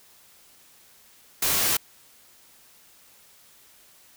white noise with comb filter, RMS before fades -23 dBFS, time 1.42-1.77 s, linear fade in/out 5 ms, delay 17 ms, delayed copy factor -0.55, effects white hiss -55 dBFS RMS until 4.16 s

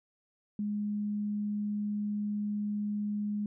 sine tone, 207.7 Hz, G#3, in tune, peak -30 dBFS, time 0.59-3.46 s, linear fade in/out 2 ms, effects none

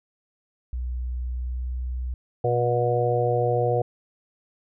sine tone with pitch glide, 61.74 to 62.46 Hz, B1 to B1, 0 to +20 cents, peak -26 dBFS, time 0.73-2.14 s, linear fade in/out 0 ms, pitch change +20 cents, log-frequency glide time 1.32-1.71 s
harmonic tone, 120.9 Hz, B2, 36 cents flat, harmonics 1 / 3 / 4 / 5 / 6, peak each -25 / -30 / -23 / -29 / -27 dBFS, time 2.44-3.82 s, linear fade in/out 5 ms
effects none

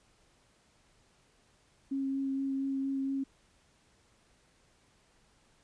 sine tone with vibrato, 271.1 Hz, C#4, 38 cents flat, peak -30 dBFS, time 1.91-3.24 s, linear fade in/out 10 ms, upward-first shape sine, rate 4.3 Hz, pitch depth 11 cents each way, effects pink hiss -67 dBFS RMS until 5.63 s + resampled to 22050 Hz

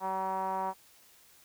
5% pulse tone with low-pass filter, 190 Hz, F#3, 46 cents sharp, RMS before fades -33 dBFS, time 0-0.74 s, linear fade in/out 50 ms, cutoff 900 Hz, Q 5.7, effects white hiss -60 dBFS RMS until 1.44 s

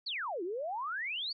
sine exponential two-way sweep, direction down then up, 4699 to 329.4 to 4699 Hz, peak -34 dBFS, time 0.06-1.33 s, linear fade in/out 10 ms, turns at 0.43 s, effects none

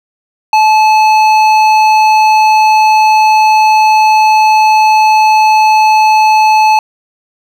triangle tone with hard clipping, 865 Hz, A5, 30 cents flat, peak -6 dBFS, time 0.53-6.79 s, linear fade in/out 2 ms, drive 14 dB, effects none

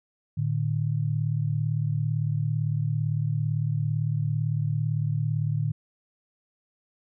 sine tone pair together, 112.18 / 150 Hz, A2 / D3, +34 / +37 cents, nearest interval perfect fourth, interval 503 cents, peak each -26 dBFS, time 0.37-5.72 s, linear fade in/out 10 ms, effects none

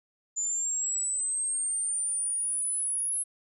sine linear sweep, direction up, 7040 to 10670 Hz, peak -27 dBFS, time 0.36-3.24 s, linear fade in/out 20 ms, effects none

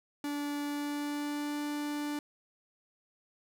45% pulse tone with pitch glide, 290 to 293.9 Hz, D4 to D4, -22 to +1 cents, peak -33 dBFS, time 0.24-2.19 s, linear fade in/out 2 ms, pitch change +23 cents, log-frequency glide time 0.63-1.63 s, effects none

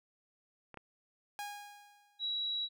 clicks, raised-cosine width 0.5 ms, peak -34 / -31 dBFS, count 2, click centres 0.743 / 0.773 s
sawtooth tone with exponential decay, 820 Hz, G#5, 22 cents flat, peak -34 dBFS, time 1.39-2.36 s, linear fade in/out 0 ms, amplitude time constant 210 ms
sine tone, 3888 Hz, B7, 28 cents flat, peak -33 dBFS, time 2.19-2.69 s, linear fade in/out 50 ms
effects none

